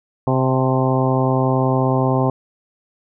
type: harmonic tone with a mistuned harmonic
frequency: 130.81 Hz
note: C3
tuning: in tune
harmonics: 1 / 2 / 3 / 4 / 5 / 6 / 7 / 8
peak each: -18 / -21 / -23 / -24 / -25 / -26 / -26 / -27 dBFS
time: 0.27-2.3 s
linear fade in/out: 2 ms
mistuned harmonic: 7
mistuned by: -46 cents
effects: none